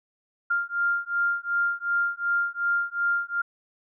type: beating tone pair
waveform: sine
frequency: 1396.9 / 1399.6 Hz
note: F6 / F6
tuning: 0 / +3 cents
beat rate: 2.7 Hz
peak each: -26 dBFS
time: 0.5-3.42 s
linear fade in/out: 10 ms
effects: none